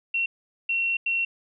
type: tone bursts at uneven times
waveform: sine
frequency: 2726 Hz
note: F7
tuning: 43 cents flat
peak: -22 dBFS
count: 3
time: 0.14-0.26 / 0.69-0.97 / 1.06-1.25 s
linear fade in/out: 5 ms
effects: none